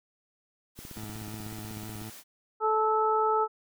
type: high-pass noise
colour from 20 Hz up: white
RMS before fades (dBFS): -47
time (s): 0.75-2.24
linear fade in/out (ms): 50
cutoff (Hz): 120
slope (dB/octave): 96
type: click train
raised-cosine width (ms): 3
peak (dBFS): -31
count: 21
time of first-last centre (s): 0.79-2.017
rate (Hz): 16.3
type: tone with vibrato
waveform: 20% pulse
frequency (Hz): 107.3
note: A2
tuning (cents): -43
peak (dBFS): -34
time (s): 0.96-2.1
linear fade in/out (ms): 5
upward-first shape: sine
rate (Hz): 5.7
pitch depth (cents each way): 32
type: harmonic tone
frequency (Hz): 435.7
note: A4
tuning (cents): -17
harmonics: 1 / 2 / 3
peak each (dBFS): -27 / -27 / -27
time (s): 2.6-3.48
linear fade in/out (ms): 50
effects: none